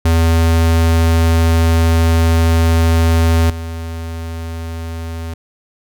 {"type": "tone with level steps", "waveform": "square", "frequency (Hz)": 82.41, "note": "E2", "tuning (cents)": 0, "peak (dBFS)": [-10, -23], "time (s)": [0.05, 5.34], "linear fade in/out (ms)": 5, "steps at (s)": 3.5, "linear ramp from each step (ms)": 2, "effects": []}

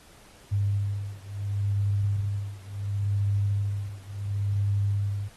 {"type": "beating tone pair", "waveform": "sine", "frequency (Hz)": [100.4, 101.11], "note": ["G2", "G#2"], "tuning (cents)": [42, -46], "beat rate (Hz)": 0.71, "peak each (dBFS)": [-27, -28], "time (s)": [0.51, 5.29], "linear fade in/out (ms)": 20, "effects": ["pink hiss -54 dBFS RMS until 5.36 s", "AAC 32 kbps"]}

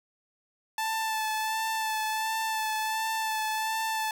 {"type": "tone with vibrato", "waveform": "sawtooth", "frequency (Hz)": 878, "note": "A5", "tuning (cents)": -4, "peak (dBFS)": -24, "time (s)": [0.78, 4.11], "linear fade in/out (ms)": 2, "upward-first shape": "sine", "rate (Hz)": 1.4, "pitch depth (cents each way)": 20, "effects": []}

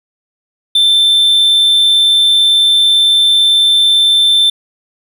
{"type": "tone", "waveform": "triangle", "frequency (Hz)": 3551, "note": "A7", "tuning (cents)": 15, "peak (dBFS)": -5, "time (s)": [0.75, 4.5], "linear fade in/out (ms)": 5, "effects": []}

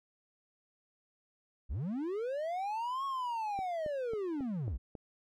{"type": "linear two-way sweep", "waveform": "triangle", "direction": "up then down", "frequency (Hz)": [43.89, 1108.7, 43.89], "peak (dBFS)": -31, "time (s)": [1.69, 4.78], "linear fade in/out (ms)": 20, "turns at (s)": 3.05}
{"type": "click train", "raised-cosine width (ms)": 2, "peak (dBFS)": -30, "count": 6, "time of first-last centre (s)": [3.59, 4.952], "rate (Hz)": 3.67}
{"effects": ["MP3 64 kbps"]}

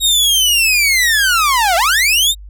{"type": "linear two-way sweep", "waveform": "sawtooth", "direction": "down then up", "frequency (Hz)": [3796, 653, 3796], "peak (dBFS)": -7, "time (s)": [0, 2.35], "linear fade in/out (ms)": 50, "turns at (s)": 1.76, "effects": ["added 50 Hz sine -31 dBFS peak until 2.49 s"]}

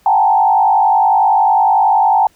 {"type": "tone with frequency modulation", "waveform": "sine", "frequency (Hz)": 830.6, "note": "G#5", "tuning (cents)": 0, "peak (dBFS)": -8, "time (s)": [0.06, 2.27], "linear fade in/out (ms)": 2, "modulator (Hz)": 50.9, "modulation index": 1.6, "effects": ["pink hiss -53 dBFS RMS until 2.35 s"]}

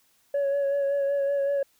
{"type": "tone with vibrato", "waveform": "sine", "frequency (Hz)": 560, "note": "C#5", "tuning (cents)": 18, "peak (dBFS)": -20, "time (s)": [0.34, 1.63], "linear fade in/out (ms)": 5, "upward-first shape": "sine", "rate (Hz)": 5.3, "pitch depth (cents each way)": 24, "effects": ["tanh soft clip ceiling -21 dBFS", "white hiss -65 dBFS RMS until 1.79 s"]}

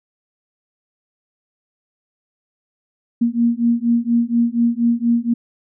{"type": "beating tone pair", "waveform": "sine", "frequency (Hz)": [233.1, 237.3], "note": ["A#3", "A#3"], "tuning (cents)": [0, 31], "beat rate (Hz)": 4.2, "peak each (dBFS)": -17, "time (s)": [3.21, 5.34], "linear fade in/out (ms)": 10, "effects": []}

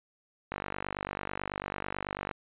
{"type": "click train", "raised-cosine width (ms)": 0.5, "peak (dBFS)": -18, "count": 89, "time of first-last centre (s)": [0.52, 2.312], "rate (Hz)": 49.1, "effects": ["resampled to 8000 Hz"]}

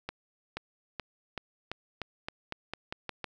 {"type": "accelerating click train", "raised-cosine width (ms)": 0.3, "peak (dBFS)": -19, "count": 12, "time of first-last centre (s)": [0.09, 3.243], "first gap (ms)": 480, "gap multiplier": 0.89, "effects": []}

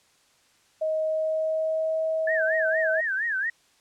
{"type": "tone with pitch glide", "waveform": "sine", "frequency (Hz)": [629, 639.3], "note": ["D#5", "D#5"], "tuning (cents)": [19, 47], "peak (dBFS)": -23, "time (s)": [0.81, 3.01], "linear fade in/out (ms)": 10, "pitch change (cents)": 28, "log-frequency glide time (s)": [1.05, 2.01]}
{"type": "tone with vibrato", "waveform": "sine", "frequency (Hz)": 1692, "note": "G#6", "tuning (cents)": 32, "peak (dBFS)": -24, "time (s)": [2.27, 3.5], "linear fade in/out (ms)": 5, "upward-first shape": "sine", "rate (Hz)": 4.3, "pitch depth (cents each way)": 190}
{"effects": ["white hiss -62 dBFS RMS until 3.8 s", "low-pass 8000 Hz 12 dB/octave"]}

